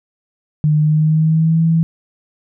sine tone with pitch glide, 151.8 to 163.64 Hz, D#3 to E3, -42 to -12 cents, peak -10 dBFS, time 0.64-1.83 s, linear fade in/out 0 ms, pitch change +130 cents, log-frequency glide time 0.79-1.62 s, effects none

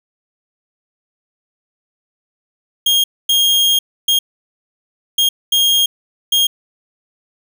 40% pulse tone bursts at uneven times, 3241 Hz, G#7, 43 cents flat, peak -10 dBFS, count 6, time 2.86-3.04 / 3.29-3.79 / 4.08-4.19 / 5.18-5.29 / 5.52-5.86 / 6.32-6.47 s, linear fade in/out 5 ms, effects none

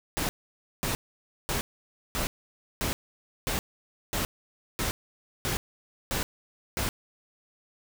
pink noise bursts, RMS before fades -29 dBFS, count 11, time 0.17-6.89 s, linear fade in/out 0 ms, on 120 ms, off 540 ms, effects none

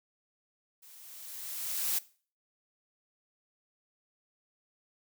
blue noise with level ramp, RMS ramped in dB -55 to -29 dBFS, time 0.82-1.99 s, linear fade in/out 10 ms, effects noise-tail reverb RT60 0.4 s tail -19 dB re dry

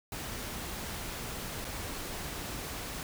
pink noise with dropouts, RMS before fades -39 dBFS, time 0.12-3.03 s, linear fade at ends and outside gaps 1 ms, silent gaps 1.645-1.65 s, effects none

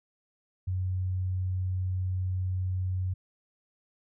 sine tone, 92.5 Hz, F#2, in tune, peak -27 dBFS, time 0.67-3.14 s, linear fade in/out 10 ms, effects none

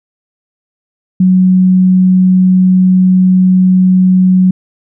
sine tone, 185 Hz, F#3, in tune, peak -4 dBFS, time 1.2-4.51 s, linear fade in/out 5 ms, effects none

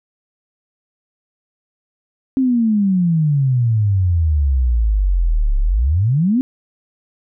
sine exponential two-way sweep, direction down then up, 269.6 to 33.76 to 269.6 Hz, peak -12 dBFS, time 2.37-6.41 s, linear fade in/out 0 ms, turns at 5.59 s, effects none

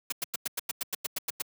white noise bursts, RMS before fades -31 dBFS, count 12, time 0.1-1.421 s, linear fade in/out 5 ms, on 23 ms, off 95 ms, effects high-pass 150 Hz 12 dB/octave

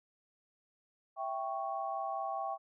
sine chord, C# diminished, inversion first, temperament equal, 659.3 / 784 / 1108.7 Hz, E5 / G5 / C#6, 0 / 0 / 0 cents, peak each -40 / -37 / -40 dBFS, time 1.16-2.58 s, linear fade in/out 50 ms, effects none

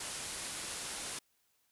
white low-pass noise, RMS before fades -42 dBFS, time 0-1.19 s, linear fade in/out 5 ms, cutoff 11000 Hz, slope 96 dB/octave, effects white hiss -75 dBFS RMS until 1.71 s

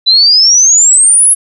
sine exponential sweep, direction up, 3951 to 10900 Hz, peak -3 dBFS, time 0.06-1.35 s, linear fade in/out 20 ms, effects none

